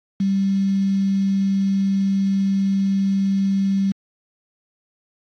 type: tone with quantisation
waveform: sine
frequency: 195.2 Hz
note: G3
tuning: 7 cents flat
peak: -16 dBFS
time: 0.2-3.92 s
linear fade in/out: 5 ms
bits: 6
effects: low-pass 4000 Hz 12 dB/octave + AAC 48 kbps